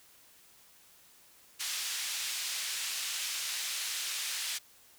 pink band-pass noise, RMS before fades -36 dBFS, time 1.59-4.59 s, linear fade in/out 20 ms, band 2800 to 9800 Hz, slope 12 dB/octave, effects white hiss -60 dBFS RMS until 4.98 s

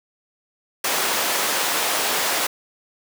pink high-pass noise, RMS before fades -22 dBFS, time 0.84-2.47 s, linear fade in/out 5 ms, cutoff 540 Hz, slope 12 dB/octave, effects none

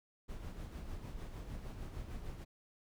brown noise with tremolo, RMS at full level -43 dBFS, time 0.28-2.45 s, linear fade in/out 20 ms, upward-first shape sine, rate 6.6 Hz, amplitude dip 45%, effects none

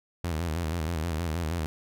sawtooth tone with vibrato, 82 Hz, E2, 9 cents flat, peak -24 dBFS, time 0.24-1.66 s, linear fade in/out 0 ms, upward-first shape square, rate 6.3 Hz, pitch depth 91 cents each way, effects none

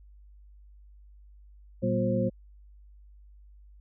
sine tone cluster, 116.4 / 192.1 / 241.2 / 355.4 / 530 Hz, A#2 / G3 / B3 / F4 / C5, -2 / -35 / -41 / +30 / +22 cents, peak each -30 / -29 / -31 / -35 / -29 dBFS, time 1.82-2.3 s, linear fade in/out 20 ms, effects added 50 Hz sine -50 dBFS peak until 3.8 s

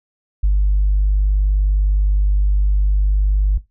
sine tone, 49.76 Hz, G1, 27 cents sharp, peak -10 dBFS, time 0.43-3.58 s, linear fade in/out 10 ms, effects noise-tail reverb RT60 0.2 s tail -18 dB re dry + tanh soft clip ceiling -8 dBFS

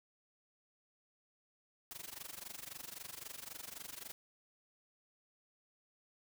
white noise with amplitude modulation, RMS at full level -45 dBFS, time 1.91-4.12 s, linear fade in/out 0 ms, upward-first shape sine, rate 23.8 Hz, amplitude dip 90%, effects none

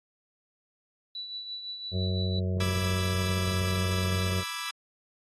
sine tone with tremolo, 3951 Hz, B7, in tune, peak -33 dBFS, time 1.15-2.39 s, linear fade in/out 2 ms, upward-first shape triangle, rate 5.9 Hz, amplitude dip 55%
harmonic tone, 92.5 Hz, F#2, in tune, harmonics 1 / 2 / 4 / 5 / 6 / 7, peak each -27 / -33 / -39 / -41 / -43 / -44 dBFS, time 1.91-4.44 s, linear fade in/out 50 ms
15% pulse chord, E dominant seventh, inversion second, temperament equal, 987.8 / 1174.7 / 1318.5 / 1661.2 Hz, B5 / D6 / E6 / G#6, 0 / 0 / 0 / 0 cents, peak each -34 / -32 / -32 / -32 dBFS, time 2.6-4.71 s, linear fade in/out 5 ms
effects AAC 32 kbps

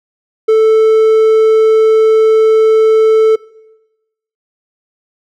triangle tone, 440 Hz, A4, in tune, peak -3 dBFS, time 0.48-3.36 s, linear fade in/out 10 ms, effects noise-tail reverb RT60 1.0 s tail -22 dB re dry

